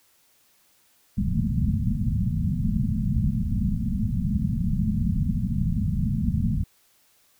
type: low-pass noise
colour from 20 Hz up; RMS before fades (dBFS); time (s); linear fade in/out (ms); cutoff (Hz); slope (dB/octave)
white; -24; 1.17-6.64; 10; 230; 96
effects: white hiss -62 dBFS RMS until 7.39 s